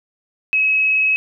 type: tone with vibrato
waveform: sine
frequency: 2563 Hz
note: E7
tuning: 49 cents flat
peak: -13 dBFS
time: 0.53-1.16 s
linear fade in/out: 0 ms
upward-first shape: sine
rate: 19 Hz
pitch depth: 8 cents each way
effects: none